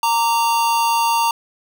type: tone pair together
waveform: square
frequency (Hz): 924.7 / 1165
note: A#5 / D6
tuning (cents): -14 / -14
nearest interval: major third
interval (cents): 400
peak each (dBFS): -16 / -25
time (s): 0.03-1.31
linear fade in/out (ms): 2
effects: none